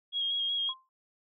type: tone with vibrato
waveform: sine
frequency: 3275 Hz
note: G#7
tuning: 25 cents flat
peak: -28 dBFS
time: 0.12-0.74 s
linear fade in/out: 50 ms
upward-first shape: square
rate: 5.4 Hz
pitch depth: 18 cents each way
type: tone with exponential decay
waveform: sine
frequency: 1046.5 Hz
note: C6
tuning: in tune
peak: -37 dBFS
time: 0.69-0.89 s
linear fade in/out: 1 ms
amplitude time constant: 42 ms
effects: none